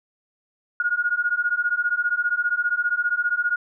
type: beating tone pair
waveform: sine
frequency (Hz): 1430 / 1445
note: F6 / F#6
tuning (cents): +41 / -41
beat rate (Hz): 15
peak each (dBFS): -23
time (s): 0.8-3.56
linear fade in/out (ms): 2
effects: none